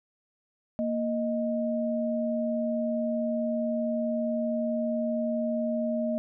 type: tone pair together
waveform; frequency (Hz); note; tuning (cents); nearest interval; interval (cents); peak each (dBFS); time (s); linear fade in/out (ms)
sine; 233.1 / 622.3; A#3 / D#5; 0 / 0; octave + perfect fourth; 1700; -28 / -29; 0.79-6.18; 0
effects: none